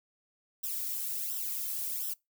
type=noise with flanger; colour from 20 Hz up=violet; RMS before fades=-35 dBFS; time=0.63-2.14 s; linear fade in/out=10 ms; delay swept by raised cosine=0.44 to 2.14 ms; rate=1.4 Hz; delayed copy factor=-0.95; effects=noise-tail reverb RT60 0.2 s tail -24 dB re dry